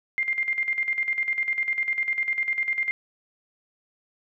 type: tone with tremolo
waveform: sine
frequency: 2100 Hz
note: C7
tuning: 6 cents sharp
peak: -21 dBFS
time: 0.18-2.91 s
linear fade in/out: 0 ms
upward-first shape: square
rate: 10 Hz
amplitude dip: 65%
effects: none